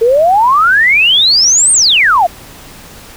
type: exponential two-way sweep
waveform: sine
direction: up then down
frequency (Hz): 440 to 8910 to 649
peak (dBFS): -5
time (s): 0.01-2.27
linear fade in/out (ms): 10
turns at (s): 1.72
effects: pink hiss -34 dBFS RMS until 3.16 s